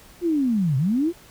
sine linear two-way sweep, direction down then up, 360 to 124.6 to 360 Hz, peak -18 dBFS, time 0.21-1.13 s, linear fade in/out 50 ms, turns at 0.77 s, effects pink hiss -49 dBFS RMS until 1.3 s

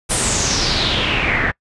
pink noise with low-pass filter sweep, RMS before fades -18 dBFS, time 0.09-1.52 s, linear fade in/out 20 ms, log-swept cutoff 9900 to 1700 Hz, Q 4.6, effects noise-tail reverb RT60 0.1 s tail -25 dB re dry + resampled to 24000 Hz

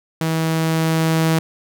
sawtooth tone with level ramp, 161.4 Hz, E3, 36 cents flat, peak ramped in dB -14 to -10 dBFS, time 0.21-1.39 s, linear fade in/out 2 ms, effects none

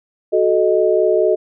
sine chord, D# diminished, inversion first, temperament equal with one note detuned, 370 / 434.4 / 622.3 Hz, F#4 / A4 / D#5, 0 / -22 / 0 cents, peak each -16 dBFS, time 0.32-1.36 s, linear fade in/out 20 ms, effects none

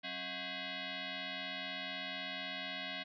sine tone with frequency modulation, 636 Hz, D#5, 38 cents sharp, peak -39 dBFS, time 0.03-3.04 s, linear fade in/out 20 ms, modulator 452 Hz, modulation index 7.6, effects none

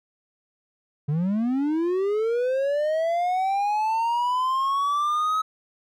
triangle linear sweep, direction up, 140 to 1284 Hz, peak -19 dBFS, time 1.08-5.42 s, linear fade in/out 10 ms, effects none

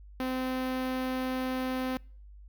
sawtooth tone with notch filter, 257.9 Hz, C4, 25 cents flat, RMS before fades -32 dBFS, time 0.2-1.97 s, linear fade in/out 0 ms, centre 7500 Hz, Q 0.68, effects noise-tail reverb RT60 0.5 s tail -26 dB re dry + added 50 Hz sine -47 dBFS peak until 2.48 s

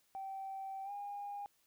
sine tone with pitch glide, 775 to 812.1 Hz, G5 to G#5, -20 to -39 cents, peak -40 dBFS, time 0.15-1.46 s, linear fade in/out 0 ms, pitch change +81 cents, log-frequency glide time 0.84-0.91 s, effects tanh soft clip ceiling -36 dBFS + white hiss -74 dBFS RMS until 1.66 s

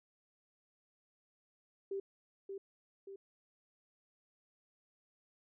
sine tone with echo, 392 Hz, G4, in tune, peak -36 dBFS, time 1.91-2 s, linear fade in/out 5 ms, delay 580 ms, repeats 2, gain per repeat -5 dB, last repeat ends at 3.16 s, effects none

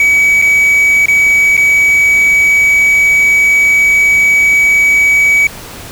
triangle tone with dropouts, 2274 Hz, C#7, 44 cents sharp, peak -4 dBFS, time 0-5.47 s, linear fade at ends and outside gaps 2 ms, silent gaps 0.417-0.422 / 1.058-1.083 / 1.568-1.576 s, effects pink hiss -29 dBFS RMS until 5.91 s

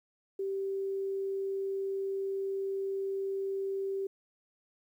sine tone, 389.8 Hz, G4, 10 cents flat, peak -31 dBFS, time 0.39-4.07 s, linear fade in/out 5 ms, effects 11-bit

